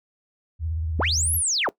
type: tone with vibrato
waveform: sine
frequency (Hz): 80.5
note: E2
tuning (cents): -41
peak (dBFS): -24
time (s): 0.59-1.42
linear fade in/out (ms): 50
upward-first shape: sine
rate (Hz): 17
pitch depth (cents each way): 97
type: linear two-way sweep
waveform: sine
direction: up then down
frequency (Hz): 77.78 to 11750 to 257.1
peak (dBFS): -20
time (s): 0.99-1.69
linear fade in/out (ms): 0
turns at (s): 1.35
effects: noise-tail reverb RT60 0.1 s tail -20 dB re dry + tanh soft clip ceiling -13 dBFS